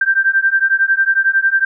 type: beating tone pair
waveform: sine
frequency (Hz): 1568 / 1579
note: G6 / G6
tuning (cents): 0 / +12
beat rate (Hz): 11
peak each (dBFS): -14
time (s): 0.01-1.65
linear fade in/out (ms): 5
effects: none